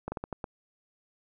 slowing click train, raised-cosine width 1 ms, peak -20 dBFS, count 6, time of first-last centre 0.08-0.442 s, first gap 40 ms, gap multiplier 1.3, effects none

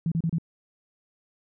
sine tone bursts, 164.81 Hz, E3, in tune, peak -22 dBFS, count 4, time 0.06-0.384 s, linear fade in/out 2 ms, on 57 ms, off 32 ms, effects none

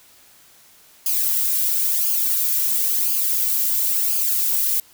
violet noise with flanger, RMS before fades -20 dBFS, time 1.06-4.8 s, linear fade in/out 2 ms, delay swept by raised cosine 0.52 to 2.32 ms, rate 0.97 Hz, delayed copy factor -0.65, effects white hiss -51 dBFS RMS until 4.93 s

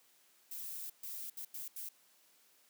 violet noise bursts at uneven times, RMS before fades -44 dBFS, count 5, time 0.51-0.9 / 1.03-1.3 / 1.37-1.45 / 1.54-1.68 / 1.76-1.89 s, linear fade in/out 5 ms, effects white hiss -68 dBFS RMS until 2.69 s + high-pass 200 Hz 12 dB/octave

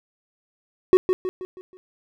triangle tone with echo, 370 Hz, F#4, in tune, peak -7 dBFS, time 0.93-0.97 s, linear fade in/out 0 ms, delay 160 ms, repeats 5, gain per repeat -7 dB, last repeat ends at 1.77 s, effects none

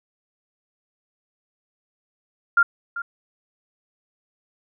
sine tone with echo, 1396.9 Hz, F6, in tune, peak -12 dBFS, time 2.57-2.63 s, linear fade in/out 5 ms, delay 390 ms, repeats 1, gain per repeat -14 dB, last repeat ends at 3.02 s, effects none

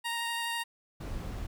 15% pulse tone with vibrato, 932.3 Hz, A#5, in tune, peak -25 dBFS, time 0.04-0.64 s, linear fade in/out 20 ms, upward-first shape sine, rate 12 Hz, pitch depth 11 cents each way
brown noise, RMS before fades -37 dBFS, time 1-1.47 s, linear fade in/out 10 ms
effects none

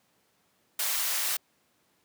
white high-pass noise, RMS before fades -29 dBFS, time 0.79-1.37 s, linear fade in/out 5 ms, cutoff 780 Hz, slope 12 dB/octave, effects pink hiss -69 dBFS RMS until 2.04 s + high-pass 150 Hz 12 dB/octave

